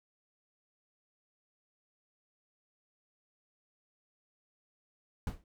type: noise with exponential decay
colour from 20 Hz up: brown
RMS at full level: -31 dBFS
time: 5.27-5.44 s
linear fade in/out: 1 ms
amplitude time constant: 36 ms
effects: none